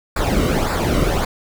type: noise with flanger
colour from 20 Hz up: brown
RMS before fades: -18 dBFS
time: 0.16-1.25 s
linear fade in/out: 5 ms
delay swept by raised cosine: 0.32 to 1.21 ms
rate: 1.8 Hz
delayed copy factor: -0.7
effects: none